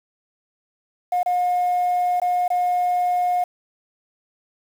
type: tone with dropouts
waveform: sine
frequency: 717 Hz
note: F5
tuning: 45 cents sharp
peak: -16 dBFS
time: 1.12-3.44 s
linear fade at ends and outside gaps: 5 ms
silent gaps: 1.231-1.26 / 2.2-2.217 / 2.48-2.502 s
effects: tanh soft clip ceiling -14 dBFS + 7-bit